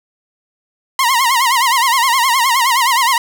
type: tone with vibrato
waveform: sawtooth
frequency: 1000 Hz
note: B5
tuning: 21 cents sharp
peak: -7 dBFS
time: 0.99-3.18 s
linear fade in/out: 2 ms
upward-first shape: sine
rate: 9.6 Hz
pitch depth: 150 cents each way
effects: none